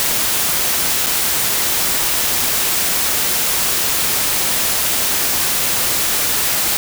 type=noise with dropouts; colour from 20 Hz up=white; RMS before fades=-17 dBFS; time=0-6.77 s; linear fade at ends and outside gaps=0 ms; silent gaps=1.062-1.068 s; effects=none